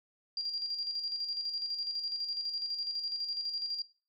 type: tone with tremolo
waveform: sine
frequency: 4766 Hz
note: D8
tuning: 25 cents sharp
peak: -32 dBFS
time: 0.37-3.82 s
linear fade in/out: 2 ms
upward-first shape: square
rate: 12 Hz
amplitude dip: 50%
effects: noise-tail reverb RT60 0.4 s tail -19 dB re dry